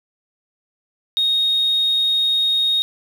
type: tone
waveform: sine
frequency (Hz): 3729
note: A#7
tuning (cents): 0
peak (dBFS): -14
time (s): 1.17-2.82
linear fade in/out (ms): 0
effects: tanh soft clip ceiling -10 dBFS + 7-bit